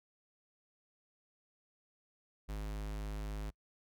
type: tone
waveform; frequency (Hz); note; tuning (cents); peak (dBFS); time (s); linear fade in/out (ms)
square; 51.91; G#1; 0; -39; 2.48-3.51; 20
effects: noise-tail reverb RT60 0.1 s tail -26 dB re dry